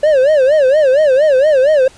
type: tone with vibrato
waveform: triangle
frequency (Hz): 566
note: C#5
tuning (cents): +36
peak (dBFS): -5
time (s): 0.03-1.88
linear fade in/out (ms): 5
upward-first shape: sine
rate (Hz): 4.3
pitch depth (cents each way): 180
effects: pink hiss -42 dBFS RMS until 1.97 s + resampled to 22050 Hz